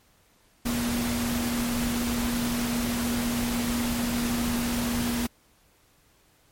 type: tone in noise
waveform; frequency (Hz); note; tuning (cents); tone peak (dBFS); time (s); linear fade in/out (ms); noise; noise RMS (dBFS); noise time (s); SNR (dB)
sine; 238.8; A#3; +42; -26; 0.65-5.27; 10; pink; -31; 0.65-5.27; +2
effects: pink hiss -62 dBFS RMS until 6.51 s + MP3 64 kbps